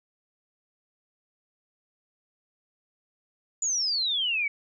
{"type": "exponential sweep", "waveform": "sine", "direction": "down", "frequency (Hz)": [7040, 2217], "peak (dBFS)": -24, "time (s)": [3.62, 4.48], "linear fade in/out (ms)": 5, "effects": []}